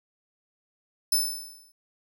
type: tone with exponential decay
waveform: 15% pulse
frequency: 5274 Hz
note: E8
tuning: in tune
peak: -13 dBFS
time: 1.12-1.72 s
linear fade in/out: 5 ms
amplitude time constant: 130 ms
effects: none